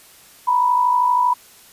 sine tone pair together, 935.1 / 987.8 Hz, A#5 / B5, +5 / 0 cents, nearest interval minor second, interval 95 cents, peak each -22 / -14 dBFS, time 0.47-1.34 s, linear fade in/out 10 ms, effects white hiss -47 dBFS RMS until 1.72 s + resampled to 32000 Hz

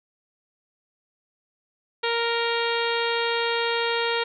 harmonic tone with a mistuned harmonic, 466.2 Hz, A#4, in tune, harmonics 1 / 2 / 3 / 4 / 5 / 6 / 7 / 8 / 9, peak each -26 / -29 / -31 / -32 / -33 / -34 / -34 / -35 / -36 dBFS, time 2.03-4.24 s, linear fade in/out 10 ms, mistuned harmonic 9, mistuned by +17 cents, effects none

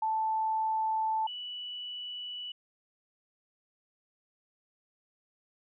sine tone pair in turn, 879 / 2957 Hz, A5 / F#7, -2 / -2 cents, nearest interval octave + major sixth, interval 2100 cents, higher second, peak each -27 / -37 dBFS, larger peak first, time 0.02-1.27 / 1.27-2.52 s, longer neither, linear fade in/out 5 ms, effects none

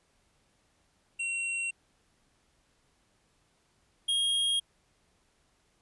square tone pair in turn, 2735 / 3258 Hz, F7 / G#7, -37 / -34 cents, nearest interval minor third, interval 303 cents, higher second, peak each -31 / -26 dBFS, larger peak second, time 1.19-1.71 / 4.08-4.6 s, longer neither, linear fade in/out 10 ms, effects pink hiss -70 dBFS RMS until 5.81 s + resampled to 24000 Hz

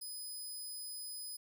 5% pulse tone, 5010 Hz, D#8, 11 cents sharp, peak -37 dBFS, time 0.01-1.37 s, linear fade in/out 10 ms, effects none

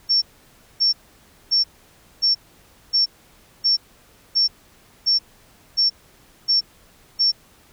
sine tone bursts, 5450 Hz, F8, 43 cents flat, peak -14 dBFS, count 11, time 0.09-7.32 s, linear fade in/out 20 ms, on 130 ms, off 580 ms, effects pink hiss -53 dBFS RMS until 7.72 s

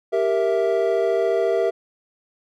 triangle chord, E diminished, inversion first, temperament equal, 392 / 466.2 / 659.3 Hz, G4 / Bb4 / E5, 0 / 0 / 0 cents, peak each -20 dBFS, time 0.12-1.71 s, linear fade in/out 20 ms, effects none

